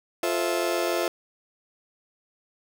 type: chord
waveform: 35% pulse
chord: F major seventh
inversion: none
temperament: just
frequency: 349.2 / 436.5 / 523.8 / 654.8 Hz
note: F4 / A4 / C5 / E5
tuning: 0 / -14 / +2 / -12 cents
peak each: -26 / -31 / -29 / -27 dBFS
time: 0.23-1.08 s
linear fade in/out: 2 ms
effects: none